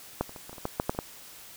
clicks, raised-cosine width 1 ms, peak -12 / -30 / -28 / -29 / -29 / -29 / -15 / -11 / -11 / -29 / -14 dBFS, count 11, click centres 0.21 / 0.294 / 0.362 / 0.495 / 0.53 / 0.582 / 0.654 / 0.799 / 0.895 / 0.949 / 0.989 s, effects white hiss -48 dBFS RMS until 1.56 s

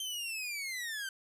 sawtooth linear sweep, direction down, 3136 to 1532 Hz, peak -33 dBFS, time 0-1.09 s, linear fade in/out 2 ms, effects resampled to 32000 Hz + 12-bit

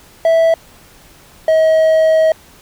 triangle tone pair in turn, 656 / 637 Hz, E5 / D#5, -9 / +41 cents, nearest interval minor second, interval 50 cents, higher first, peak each -6 dBFS, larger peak neither, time 0.25-0.54 / 1.48-2.32 s, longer second, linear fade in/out 2 ms, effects pink hiss -44 dBFS RMS until 2.61 s

